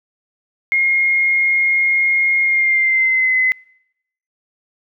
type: tone with pitch glide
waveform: sine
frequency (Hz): 2142 to 2036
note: C7 to C7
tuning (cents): +40 to -48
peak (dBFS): -12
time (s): 0.72-3.52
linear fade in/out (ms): 0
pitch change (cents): -88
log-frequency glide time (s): 2.42-3.36
effects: noise-tail reverb RT60 0.8 s tail -26 dB re dry